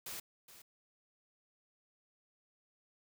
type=noise with echo; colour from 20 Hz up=white; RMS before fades=-44 dBFS; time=0.06-0.2 s; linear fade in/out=5 ms; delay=420 ms; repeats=1; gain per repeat=-13 dB; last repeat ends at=0.62 s; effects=none